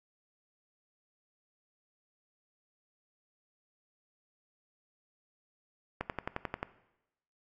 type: click train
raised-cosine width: 0.5 ms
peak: -18 dBFS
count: 8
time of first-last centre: 6.01-6.629 s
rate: 11.3 Hz
effects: noise-tail reverb RT60 0.9 s tail -17 dB re dry + AAC 48 kbps